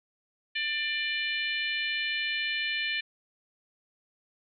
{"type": "harmonic tone", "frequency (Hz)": 594, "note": "D5", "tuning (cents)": 20, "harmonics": [3, 4, 5, 6, 7], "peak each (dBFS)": [-33, -32, -34, -39, -40], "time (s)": [0.55, 3.01], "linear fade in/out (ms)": 10, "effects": []}